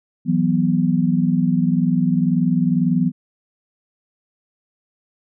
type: chord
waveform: sine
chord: E suspended second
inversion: none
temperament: equal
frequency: 164.81 / 185 / 246.9 Hz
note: E3 / F#3 / B3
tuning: 0 / 0 / 0 cents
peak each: -19 dBFS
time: 0.25-3.12 s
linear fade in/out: 50 ms
effects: none